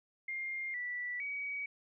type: tone with pitch steps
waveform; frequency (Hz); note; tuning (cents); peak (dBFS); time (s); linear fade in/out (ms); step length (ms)
sine; 2116 / 1963 / 2265; C7 / B6 / C#7; +19 / -11 / +37; -36; 0.28-1.66; 5; 460
effects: none